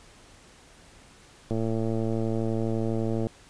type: click train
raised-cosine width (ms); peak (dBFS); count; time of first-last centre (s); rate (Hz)
2; -16; 198; 1.51-3.269; 112
effects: pink hiss -53 dBFS RMS until 3.49 s + resampled to 22050 Hz